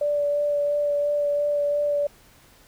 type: tone with vibrato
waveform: sine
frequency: 582 Hz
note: D5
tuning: 16 cents flat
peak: -20 dBFS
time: 0.01-2.07 s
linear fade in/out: 5 ms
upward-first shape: sine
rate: 2.9 Hz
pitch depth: 12 cents each way
effects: pink hiss -54 dBFS RMS until 2.67 s